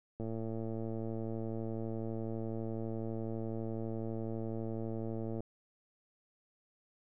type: click train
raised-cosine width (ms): 2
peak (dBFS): -27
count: 584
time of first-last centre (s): 0.2-5.405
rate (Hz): 112
effects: none